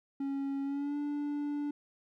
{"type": "tone with pitch glide", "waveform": "triangle", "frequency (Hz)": [275.8, 291.2], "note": ["C#4", "D4"], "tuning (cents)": [-9, -15], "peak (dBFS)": -30, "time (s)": [0.2, 1.71], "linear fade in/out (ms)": 5, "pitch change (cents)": 94, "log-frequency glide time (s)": [0.63, 0.97], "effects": []}